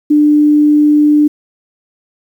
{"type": "tone", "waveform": "sine", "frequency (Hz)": 297.7, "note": "D4", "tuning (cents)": 24, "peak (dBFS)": -5, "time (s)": [0.1, 1.28], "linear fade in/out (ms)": 10, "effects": ["7-bit"]}